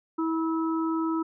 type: harmonic tone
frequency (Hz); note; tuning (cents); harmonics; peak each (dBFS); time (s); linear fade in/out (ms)
324.5; E4; -27; 1 / 3 / 4; -25 / -35 / -34; 0.18-1.23; 10
effects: none

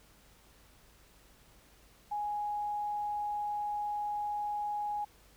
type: tone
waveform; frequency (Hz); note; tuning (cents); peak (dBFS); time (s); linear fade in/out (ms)
sine; 830.6; G#5; 0; -32; 2.11-5.05; 10
effects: added 50 Hz sine -64 dBFS peak until 5.36 s + pink hiss -62 dBFS RMS until 5.36 s

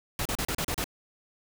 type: noise bursts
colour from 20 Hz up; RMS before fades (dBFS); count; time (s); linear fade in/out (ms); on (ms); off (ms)
pink; -30; 7; 0.19-0.842; 2; 64; 34
effects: none

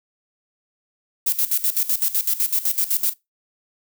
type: noise with tremolo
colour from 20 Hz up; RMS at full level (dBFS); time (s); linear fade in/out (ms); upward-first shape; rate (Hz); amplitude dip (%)
violet; -19; 1.26-3.14; 10; square; 7.9; 80
effects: noise-tail reverb RT60 0.2 s tail -22 dB re dry

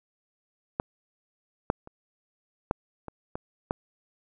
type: clicks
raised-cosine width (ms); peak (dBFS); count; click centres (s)
1; -12 / -8 / -30 / -10 / -23 / -19 / -12; 7; 0.799 / 1.701 / 1.874 / 2.711 / 3.083 / 3.355 / 3.709
effects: none

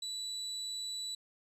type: tone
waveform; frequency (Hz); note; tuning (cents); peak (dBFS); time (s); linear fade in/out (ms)
35% pulse; 3951; B7; 0; -35; 0.02-1.15; 5
effects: resampled to 32000 Hz

